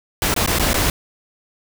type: noise with dropouts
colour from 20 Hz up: pink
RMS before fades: -18 dBFS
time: 0.22-0.9 s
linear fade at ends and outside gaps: 1 ms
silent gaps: 0.341-0.363 / 0.462-0.475 / 0.586-0.596 / 0.732-0.742 s
effects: none